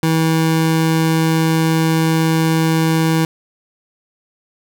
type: tone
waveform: 25% pulse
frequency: 161.3 Hz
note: E3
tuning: 37 cents flat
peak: -9 dBFS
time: 0.03-3.25 s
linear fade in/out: 2 ms
effects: none